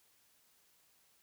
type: silence
effects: white hiss -70 dBFS RMS until 1.22 s